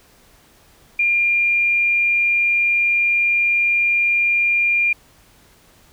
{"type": "tone", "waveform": "sine", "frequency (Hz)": 2400, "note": "D7", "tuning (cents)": 37, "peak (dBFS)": -14, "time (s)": [0.99, 4.93], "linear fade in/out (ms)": 5, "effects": ["pink hiss -52 dBFS RMS until 5.92 s"]}